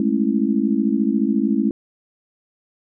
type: chord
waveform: sine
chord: A major seventh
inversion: third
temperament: just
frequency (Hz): 206.2 / 220 / 275 / 330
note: G#3 / A3 / C#4 / E4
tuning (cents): -12 / 0 / -14 / +2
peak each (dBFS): -22 / -20 / -21 / -24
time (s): 0-1.71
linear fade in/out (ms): 2
effects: none